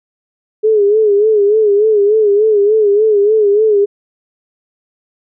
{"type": "tone with vibrato", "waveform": "sine", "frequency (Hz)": 420, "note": "G#4", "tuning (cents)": 19, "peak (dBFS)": -7, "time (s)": [0.63, 3.86], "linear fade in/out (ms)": 20, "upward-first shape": "sine", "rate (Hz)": 3.4, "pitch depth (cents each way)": 83, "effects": []}